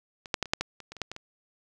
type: clicks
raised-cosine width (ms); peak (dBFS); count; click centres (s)
0.2; -24 / -8 / -10 / -24 / -6 / -11 / -27 / -25 / -27 / -12 / -20 / -23; 12; 0.258 / 0.342 / 0.427 / 0.457 / 0.535 / 0.61 / 0.803 / 0.92 / 0.967 / 1.017 / 1.116 / 1.164
effects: none